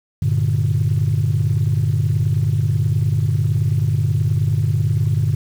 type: chord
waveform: sine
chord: G minor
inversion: none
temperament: equal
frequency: 98 / 116.54 / 146.83 Hz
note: G2 / Bb2 / D3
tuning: 0 / 0 / 0 cents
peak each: -18 dBFS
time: 0.22-5.35 s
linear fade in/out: 5 ms
effects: tanh soft clip ceiling -9 dBFS + 7-bit